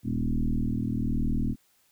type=tone with frequency modulation; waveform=sine; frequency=119.7 Hz; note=A#2; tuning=46 cents sharp; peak=-24 dBFS; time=0.03-1.56 s; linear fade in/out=50 ms; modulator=40.1 Hz; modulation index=3.9; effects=white hiss -66 dBFS RMS until 1.91 s